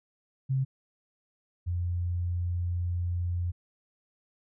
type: tone pair in turn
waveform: sine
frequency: 133 / 87.73 Hz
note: C3 / F2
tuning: +29 / +8 cents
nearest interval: perfect fifth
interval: 721 cents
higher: first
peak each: -24 / -27 dBFS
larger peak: first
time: 0.49-0.65 / 1.66-3.52 s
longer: second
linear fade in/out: 20 ms
effects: none